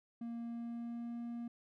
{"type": "tone with pitch glide", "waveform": "triangle", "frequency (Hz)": [233.4, 236], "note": ["A#3", "A#3"], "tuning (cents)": [2, 22], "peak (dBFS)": -38, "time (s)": [0.21, 1.48], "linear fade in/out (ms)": 5, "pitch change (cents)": 20, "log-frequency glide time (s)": [0.38, 1.2], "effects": []}